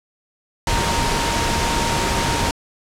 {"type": "tone in noise", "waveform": "sine", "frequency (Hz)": 929, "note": "A#5", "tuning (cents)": -6, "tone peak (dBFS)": -24, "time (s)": [0.67, 2.51], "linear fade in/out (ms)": 2, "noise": "pink", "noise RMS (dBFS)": -20, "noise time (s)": [0.67, 2.51], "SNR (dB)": -7, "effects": ["low-pass 8000 Hz 12 dB/octave"]}